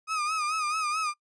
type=tone with vibrato; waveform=35% pulse; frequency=1244.5 Hz; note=D#6; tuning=in tune; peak=-25 dBFS; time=0.07-1.14 s; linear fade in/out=50 ms; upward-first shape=sine; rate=4.6 Hz; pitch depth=72 cents each way; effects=noise-tail reverb RT60 0.1 s tail -25 dB re dry + resampled to 22050 Hz